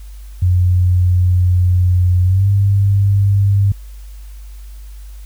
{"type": "tone with pitch glide", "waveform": "sine", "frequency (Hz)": [90.2, 99.51], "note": ["F#2", "G2"], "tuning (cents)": [-44, 26], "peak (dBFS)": -9, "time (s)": [0.42, 3.72], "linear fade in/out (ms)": 5, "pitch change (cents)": 170, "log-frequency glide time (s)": [2.23, 2.48], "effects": ["added 50 Hz sine -30 dBFS peak until 5.25 s", "white hiss -49 dBFS RMS until 5.25 s"]}